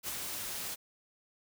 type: noise with ADSR envelope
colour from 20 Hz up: white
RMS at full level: -35 dBFS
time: 0.03-0.76 s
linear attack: 55 ms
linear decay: 15 ms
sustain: -4 dB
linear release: 26 ms
effects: none